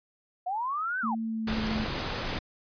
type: linear two-way sweep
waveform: sine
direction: up then down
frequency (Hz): 698 to 1565 to 698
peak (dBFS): -28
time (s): 0.46-1.15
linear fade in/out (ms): 10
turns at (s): 1
type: tone with pitch glide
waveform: sine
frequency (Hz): 224.9 to 218.4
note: A3 to A3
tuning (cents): +38 to -13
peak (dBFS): -29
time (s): 1.03-1.85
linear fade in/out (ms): 10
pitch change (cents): -51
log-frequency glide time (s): 1.21-1.63
type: noise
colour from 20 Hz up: pink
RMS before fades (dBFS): -32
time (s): 1.47-2.39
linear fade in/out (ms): 5
effects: resampled to 11025 Hz